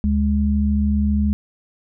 sine tone pair together, 73.42 / 207.7 Hz, D2 / G#3, 0 / 0 cents, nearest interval octave + tritone, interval 1800 cents, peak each -18 dBFS, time 0.04-1.33 s, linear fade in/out 0 ms, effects none

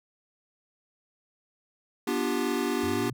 square chord, G dominant seventh, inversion first, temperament equal with one note detuned, 244 / 293.7 / 349.2 / 392 Hz, B3 / D4 / F4 / G4, -21 / 0 / 0 / 0 cents, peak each -32 / -32 / -33 / -32 dBFS, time 2.07-3.1 s, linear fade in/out 5 ms
sine linear sweep, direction up, 87.31 to 127.8 Hz, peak -36 dBFS, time 2.83-3.13 s, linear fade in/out 5 ms
effects none

